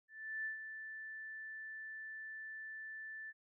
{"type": "tone with ADSR envelope", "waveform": "sine", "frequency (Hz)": 1760, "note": "A6", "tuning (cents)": 0, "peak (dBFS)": -37, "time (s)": [0.08, 3.33], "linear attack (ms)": 370, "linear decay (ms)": 120, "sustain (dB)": -8, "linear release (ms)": 37, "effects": []}